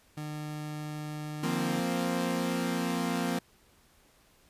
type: tone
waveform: 30% pulse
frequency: 151.1 Hz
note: D3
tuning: 50 cents sharp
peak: -33 dBFS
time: 0.17-1.8 s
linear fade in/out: 5 ms
type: chord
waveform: sawtooth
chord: F suspended fourth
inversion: none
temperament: equal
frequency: 174.61 / 233.1 / 261.6 Hz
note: F3 / Bb3 / C4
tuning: 0 / 0 / 0 cents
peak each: -29 dBFS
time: 1.43-3.39 s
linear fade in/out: 5 ms
effects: pink hiss -63 dBFS RMS until 4.49 s + resampled to 32000 Hz